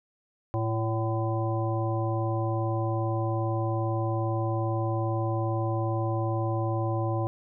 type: harmonic tone with a mistuned harmonic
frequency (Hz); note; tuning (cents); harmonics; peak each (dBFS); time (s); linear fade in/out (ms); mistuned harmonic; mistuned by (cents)
112.5; A2; +39; 1 / 3 / 5 / 7 / 9; -27 / -32 / -34 / -35 / -37; 0.54-7.27; 0; 7; -50
effects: none